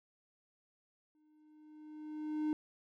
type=tone with exponential growth; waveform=triangle; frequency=305.5 Hz; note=D#4; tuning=32 cents flat; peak=-28 dBFS; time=1.15-2.53 s; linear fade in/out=1 ms; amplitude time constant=300 ms; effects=none